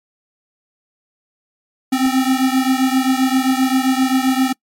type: beating tone pair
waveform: square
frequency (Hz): 258.6 / 266.2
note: C4 / C4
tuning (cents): -20 / +30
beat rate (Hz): 7.6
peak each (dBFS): -16 / -18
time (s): 1.92-4.53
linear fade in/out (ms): 10
effects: noise-tail reverb RT60 0.1 s tail -26 dB re dry + MP3 64 kbps